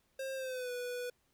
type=tone with pitch glide; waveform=square; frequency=533 to 491.6 Hz; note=C5 to B4; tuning=+32 to -8 cents; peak=-38 dBFS; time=0.19-1.1 s; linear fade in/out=5 ms; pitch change=-140 cents; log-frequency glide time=0.35-0.71 s; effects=pink hiss -75 dBFS RMS until 1.33 s